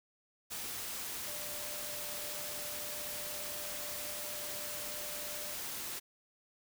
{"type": "tone in noise", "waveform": "sine", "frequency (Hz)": 594, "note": "D5", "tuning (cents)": 20, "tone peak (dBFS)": -49, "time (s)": [1.26, 5.55], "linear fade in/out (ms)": 20, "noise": "white", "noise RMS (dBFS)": -41, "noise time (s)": [0.5, 6], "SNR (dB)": -11, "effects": []}